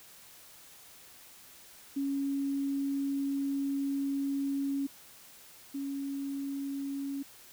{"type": "tone pair in turn", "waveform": "sine", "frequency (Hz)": [277.2, 277.2], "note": ["C#4", "C#4"], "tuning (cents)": [0, 0], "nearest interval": "unison", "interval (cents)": 0, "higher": "neither", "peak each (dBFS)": [-29, -33], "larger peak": "first", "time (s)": [[1.96, 4.87], [5.74, 7.23]], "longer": "first", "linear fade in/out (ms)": 10, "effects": ["white hiss -54 dBFS RMS until 7.52 s"]}